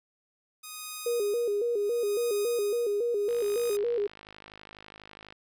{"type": "tone with tremolo", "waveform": "5% pulse", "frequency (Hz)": 1244.5, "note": "D#6", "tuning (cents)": 0, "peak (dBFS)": -25, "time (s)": [0.63, 3.77], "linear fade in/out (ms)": 10, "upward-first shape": "sine", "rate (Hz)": 0.71, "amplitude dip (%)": 90}
{"type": "tone with vibrato", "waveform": "sine", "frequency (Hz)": 441.1, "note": "A4", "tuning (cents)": 4, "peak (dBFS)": -25, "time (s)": [1.06, 4.07], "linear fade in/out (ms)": 5, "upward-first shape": "square", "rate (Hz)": 3.6, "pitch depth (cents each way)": 130}
{"type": "click train", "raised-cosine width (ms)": 0.3, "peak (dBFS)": -30, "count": 107, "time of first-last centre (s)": [3.29, 5.325], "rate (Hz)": 52.1}
{"effects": []}